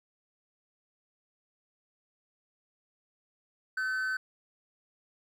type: tone with amplitude modulation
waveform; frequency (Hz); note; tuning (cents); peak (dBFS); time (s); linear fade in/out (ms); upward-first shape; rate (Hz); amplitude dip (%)
triangle; 1522; F#6; +48; -25; 3.77-4.17; 5; sine; 224; 50
effects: none